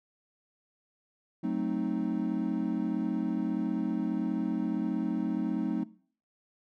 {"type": "chord", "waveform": "triangle", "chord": "F# diminished seventh", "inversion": "none", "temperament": "equal", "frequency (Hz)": [185, 220, 261.6, 311.1], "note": ["F#3", "A3", "C4", "Eb4"], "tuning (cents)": [0, 0, 0, 0], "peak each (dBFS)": -32, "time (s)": [1.43, 5.84], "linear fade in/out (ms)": 10, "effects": ["noise-tail reverb RT60 0.5 s tail -20 dB re dry"]}